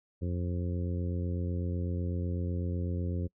harmonic tone, 88 Hz, F2, 14 cents sharp, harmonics 1 / 2 / 3 / 4 / 5 / 6, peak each -31 / -37 / -41 / -43 / -45 / -47 dBFS, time 0.21-3.28 s, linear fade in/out 20 ms, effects noise-tail reverb RT60 0.1 s tail -26 dB re dry

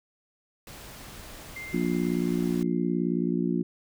pink noise, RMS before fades -44 dBFS, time 0.67-2.63 s, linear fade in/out 2 ms
sine tone with exponential decay, 2095 Hz, C7, 2 cents sharp, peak -35 dBFS, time 1.56-3.31 s, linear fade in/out 5 ms, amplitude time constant 380 ms
harmonic tone, 59 Hz, A#1, 22 cents sharp, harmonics 3 / 4 / 5 / 6, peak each -28 / -29 / -30 / -31 dBFS, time 1.73-3.63 s, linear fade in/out 10 ms
effects none

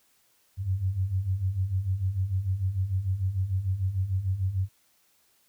sine beating tone pair, 90.4 / 97.1 Hz, F#2 / G2, -40 / -16 cents, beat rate 6.7 Hz, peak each -31 / -26 dBFS, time 0.57-4.69 s, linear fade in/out 50 ms, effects white hiss -66 dBFS RMS until 5.48 s

